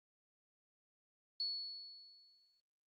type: tone with exponential decay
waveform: sine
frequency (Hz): 4403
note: C#8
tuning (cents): -13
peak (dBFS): -35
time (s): 1.4-2.6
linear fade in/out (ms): 1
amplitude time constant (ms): 260
effects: Opus 32 kbps